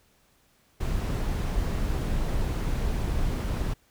brown noise, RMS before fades -27 dBFS, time 0.8-3.74 s, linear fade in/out 10 ms, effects pink hiss -64 dBFS RMS until 3.9 s

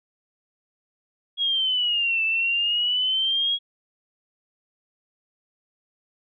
sine exponential two-way sweep, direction down then up, 3322 to 2637 to 3322 Hz, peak -20 dBFS, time 1.37-3.59 s, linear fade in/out 50 ms, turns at 2.24 s, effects none

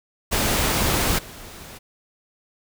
pink noise with level steps, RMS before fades -21 / -40 dBFS, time 0.31-1.79 s, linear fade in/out 20 ms, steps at 1.18 s, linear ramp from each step 10 ms, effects none

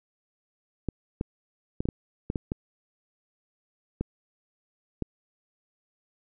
clicks, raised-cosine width 3 ms, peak -15 dBFS, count 10, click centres 0.887 / 1.211 / 1.805 / 1.855 / 1.888 / 2.301 / 2.358 / 2.519 / 4.01 / 5.023 s, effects none

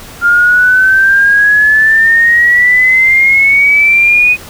sine exponential sweep, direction up, 1397 to 2498 Hz, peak -4 dBFS, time 0.21-4.37 s, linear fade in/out 50 ms, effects pink hiss -31 dBFS RMS until 4.49 s

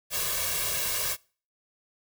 white noise with comb filter, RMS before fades -29 dBFS, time 0.1-1.17 s, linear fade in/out 50 ms, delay 1.8 ms, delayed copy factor +1, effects noise-tail reverb RT60 0.4 s tail -24 dB re dry

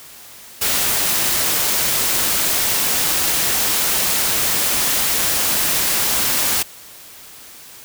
white noise, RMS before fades -18 dBFS, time 0.61-6.63 s, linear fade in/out 10 ms, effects white hiss -40 dBFS RMS until 7.84 s

